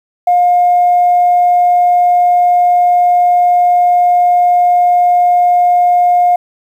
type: tone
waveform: sine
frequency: 711 Hz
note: F5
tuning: 31 cents sharp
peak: -5 dBFS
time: 0.27-6.36 s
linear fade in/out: 5 ms
effects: tanh soft clip ceiling -2 dBFS + 7-bit